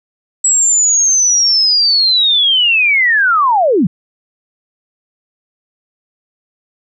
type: linear sweep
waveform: sine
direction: down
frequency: 7800 to 146.83 Hz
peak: -8 dBFS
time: 0.44-3.87 s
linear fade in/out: 5 ms
effects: none